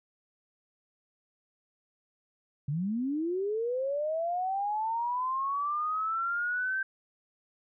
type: linear sweep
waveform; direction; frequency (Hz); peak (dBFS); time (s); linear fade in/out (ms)
sine; up; 134.3 to 1568; -28; 2.68-6.83; 5
effects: none